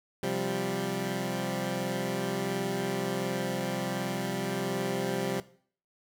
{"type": "chord", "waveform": "15% pulse", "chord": "C suspended fourth", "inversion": "none", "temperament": "equal", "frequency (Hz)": [130.81, 174.61, 196], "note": ["C3", "F3", "G3"], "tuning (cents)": [0, 0, 0], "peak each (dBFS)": [-29, -28, -27], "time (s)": [0.23, 5.4], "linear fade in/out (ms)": 2, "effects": ["noise-tail reverb RT60 0.5 s tail -17 dB re dry"]}